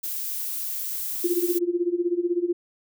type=noise; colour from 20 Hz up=violet; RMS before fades=-30 dBFS; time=0.03-1.59 s; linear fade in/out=10 ms
type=tone with tremolo; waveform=sine; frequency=349.2 Hz; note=F4; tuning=in tune; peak=-18 dBFS; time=1.24-2.53 s; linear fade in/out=5 ms; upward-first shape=sine; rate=16 Hz; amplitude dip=85%
effects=none